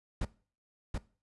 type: noise with echo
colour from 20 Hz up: brown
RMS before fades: -31 dBFS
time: 0.21-0.25 s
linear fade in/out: 5 ms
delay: 730 ms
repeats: 1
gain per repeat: -2 dB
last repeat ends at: 0.98 s
effects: noise-tail reverb RT60 0.4 s tail -20 dB re dry + resampled to 24000 Hz